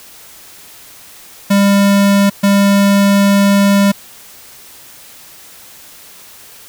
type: tone bursts at uneven times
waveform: square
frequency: 199.7 Hz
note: G3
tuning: 32 cents sharp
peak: -8 dBFS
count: 2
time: 1.5-2.3 / 2.43-3.92 s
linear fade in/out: 10 ms
effects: white hiss -38 dBFS RMS until 6.68 s